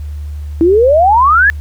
sine exponential sweep, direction up, 318.3 to 1760 Hz, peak -5 dBFS, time 0.61-1.5 s, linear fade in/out 0 ms, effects added 74 Hz sine -20 dBFS peak until 1.6 s + pink hiss -47 dBFS RMS until 1.6 s

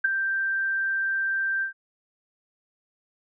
sine tone with ADSR envelope, 1571 Hz, G6, 3 cents sharp, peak -15 dBFS, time 0.04-1.73 s, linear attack 9 ms, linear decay 14 ms, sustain -8 dB, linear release 110 ms, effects none

